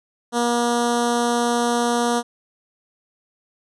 10% pulse tone with notch filter, 238.5 Hz, A#3, 40 cents sharp, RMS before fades -20 dBFS, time 0.32-2.23 s, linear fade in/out 50 ms, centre 2200 Hz, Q 0.86, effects resampled to 24000 Hz

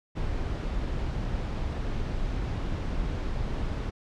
brown noise, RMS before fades -30 dBFS, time 0.15-3.91 s, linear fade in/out 20 ms, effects low-pass 5000 Hz 12 dB/octave

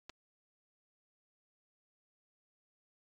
clicks, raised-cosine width 0.2 ms, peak -30 dBFS, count 2, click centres 0.095 / 0.098 s, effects MP3 96 kbps

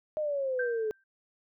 sine exponential sweep, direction down, 622.3 to 424.4 Hz, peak -28 dBFS, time 0.17-0.91 s, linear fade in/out 0 ms
sine tone with exponential decay, 1568 Hz, G6, in tune, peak -29 dBFS, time 0.59-1.04 s, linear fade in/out 5 ms, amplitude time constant 96 ms
effects none

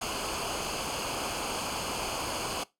pink noise with comb filter, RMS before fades -33 dBFS, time 0.01-2.64 s, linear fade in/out 10 ms, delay 0.53 ms, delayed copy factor -0.7, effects noise-tail reverb RT60 0.2 s tail -20 dB re dry + low-pass 10000 Hz 12 dB/octave

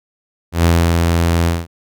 sawtooth tone with ADSR envelope, 84.4 Hz, E2, 41 cents sharp, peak -5 dBFS, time 0.52-1.67 s, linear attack 120 ms, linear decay 280 ms, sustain -3 dB, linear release 200 ms, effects none

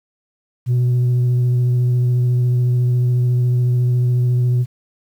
sine tone with vibrato, 123.47 Hz, B2, in tune, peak -10 dBFS, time 0.66-4.66 s, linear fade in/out 50 ms, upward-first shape sine, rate 14 Hz, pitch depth 12 cents each way, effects tanh soft clip ceiling -12 dBFS + 8-bit

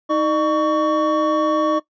triangle tone cluster, 314.5 / 605 / 1123 Hz, D#4 / D#5 / C#6, +19 / -49 / +22 cents, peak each -18 dBFS, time 0.09-1.8 s, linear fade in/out 20 ms, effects noise-tail reverb RT60 0.1 s tail -17 dB re dry + resampled to 16000 Hz

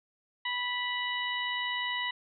harmonic tone with a mistuned harmonic, 984 Hz, B5, 7 cents flat, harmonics 1 / 2 / 3 / 4, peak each -36 / -33 / -36 / -40 dBFS, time 0.45-2.11 s, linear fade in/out 5 ms, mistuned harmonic 4, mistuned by -46 cents, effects none

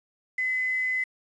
sine tone with quantisation, 2026 Hz, B6, 44 cents sharp, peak -24 dBFS, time 0.38-1.04 s, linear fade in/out 5 ms, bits 8, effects resampled to 22050 Hz

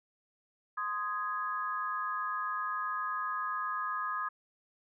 sine chord, Ab major, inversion first, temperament just, 1038.3 / 1245.9 / 1661.2 Hz, C6 / Eb6 / Ab6, -14 / +2 / 0 cents, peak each -38 / -34 / -39 dBFS, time 0.77-4.29 s, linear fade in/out 10 ms, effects none

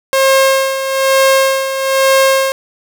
sawtooth tone with tremolo, 536 Hz, C5, 42 cents sharp, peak -3 dBFS, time 0.13-2.52 s, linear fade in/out 0 ms, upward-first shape sine, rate 1.1 Hz, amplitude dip 65%, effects none

